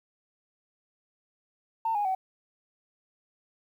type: tone with pitch steps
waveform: sine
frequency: 900 / 825.3 / 756.8 Hz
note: A5 / G#5 / F#5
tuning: +39 / -11 / +39 cents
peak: -24 dBFS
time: 1.85-2.15 s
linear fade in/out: 5 ms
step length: 100 ms
effects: tanh soft clip ceiling -20 dBFS + 10-bit